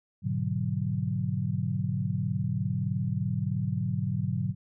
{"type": "chord", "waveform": "sine", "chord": "G# half-diminished seventh", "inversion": "none", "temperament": "equal", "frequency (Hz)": [103.83, 123.47, 146.83, 185], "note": ["G#2", "B2", "D3", "F#3"], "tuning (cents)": [0, 0, 0, 0], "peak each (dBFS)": -32, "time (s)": [0.22, 4.55], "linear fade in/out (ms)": 50, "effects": []}